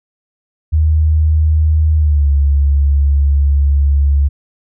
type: tone with pitch glide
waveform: sine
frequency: 77.78 to 70.51 Hz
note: D#2 to C#2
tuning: 0 to +30 cents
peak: -8 dBFS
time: 0.72-4.29 s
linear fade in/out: 20 ms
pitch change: -170 cents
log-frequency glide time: 1.96-2.29 s
effects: none